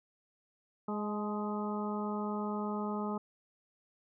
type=harmonic tone with a mistuned harmonic; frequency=208.5 Hz; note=G#3; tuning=7 cents sharp; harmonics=1 / 2 / 3 / 4 / 5 / 6; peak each=-35 / -40 / -45 / -42 / -45 / -43 dBFS; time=0.88-3.18 s; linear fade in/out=5 ms; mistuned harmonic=4; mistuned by=+30 cents; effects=none